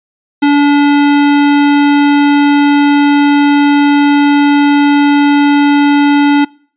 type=tone; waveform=square; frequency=287.8 Hz; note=D4; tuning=35 cents flat; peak=-6 dBFS; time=0.42-6.45 s; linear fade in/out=10 ms; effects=noise-tail reverb RT60 0.5 s tail -25 dB re dry + resampled to 8000 Hz